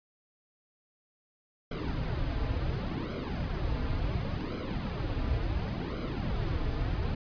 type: noise with flanger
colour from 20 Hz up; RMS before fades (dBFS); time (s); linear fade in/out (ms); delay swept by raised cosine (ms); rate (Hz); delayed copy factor
brown; -32; 1.71-7.15; 5; 1.1 to 5.5; 0.7; -0.7
effects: resampled to 11025 Hz